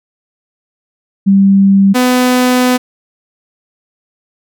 sine / sawtooth tone pair in turn, 196 / 250.9 Hz, G3 / B3, 0 / +28 cents, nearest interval major third, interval 428 cents, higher second, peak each -4 dBFS, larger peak neither, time 1.26-1.94 / 1.94-2.78 s, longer second, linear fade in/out 20 ms, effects none

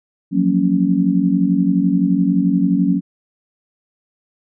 sine chord, Gb major seventh, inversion third, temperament just, 173.43 / 185 / 231.2 / 277.5 Hz, F3 / Gb3 / Bb3 / Db4, -12 / 0 / -14 / +2 cents, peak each -21 / -16 / -21 / -17 dBFS, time 0.31-3.01 s, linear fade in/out 50 ms, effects none

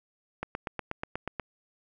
click train, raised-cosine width 0.5 ms, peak -17 dBFS, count 9, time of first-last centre 0.43-1.397 s, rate 8.27 Hz, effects none

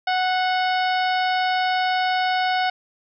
harmonic tone with a mistuned harmonic, 740 Hz, F#5, in tune, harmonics 1 / 2 / 3 / 4 / 5 / 6 / 7, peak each -20 / -26 / -30 / -32 / -34 / -36 / -37 dBFS, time 0.07-2.7 s, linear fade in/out 5 ms, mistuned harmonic 3, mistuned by -27 cents, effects none

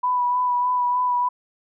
sine tone with vibrato, 987.8 Hz, B5, in tune, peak -18 dBFS, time 0.03-1.29 s, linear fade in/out 10 ms, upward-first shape sine, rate 3.3 Hz, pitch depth 20 cents each way, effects none

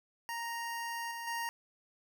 25% pulse tone with level steps, 932.3 Hz, A#5, in tune, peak -33 / -36 / -31 dBFS, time 0.29-1.49 s, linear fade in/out 0 ms, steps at 1.11 / 1.27 s, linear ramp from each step 5 ms, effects none

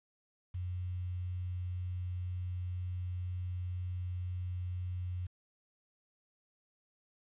sine tone with quantisation, 90.2 Hz, F#2, 44 cents flat, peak -35 dBFS, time 0.54-5.27 s, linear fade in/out 10 ms, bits 10, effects resampled to 8000 Hz

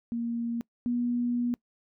sine tone pair in turn, 234.1 / 241.7 Hz, A#3 / B3, +8 / -37 cents, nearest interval minor second, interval 55 cents, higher second, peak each -28 / -25 dBFS, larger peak second, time 0.12-0.61 / 0.86-1.54 s, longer second, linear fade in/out 0 ms, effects noise-tail reverb RT60 0.1 s tail -24 dB re dry

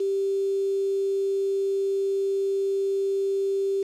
sine tone with quantisation, 392 Hz, G4, in tune, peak -22 dBFS, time 0-3.83 s, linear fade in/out 5 ms, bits 7, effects low-pass 6000 Hz 12 dB/octave

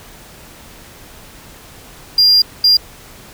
sine tone bursts at uneven times, 4800 Hz, D8, 37 cents sharp, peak -4 dBFS, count 2, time 2.18-2.42 / 2.64-2.77 s, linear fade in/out 5 ms, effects tanh soft clip ceiling -6 dBFS + pink hiss -39 dBFS RMS until 3.33 s

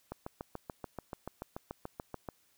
click train, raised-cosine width 1 ms, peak -25 dBFS, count 16, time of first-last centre 0.12-2.288 s, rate 6.92 Hz, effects white hiss -70 dBFS RMS until 2.57 s

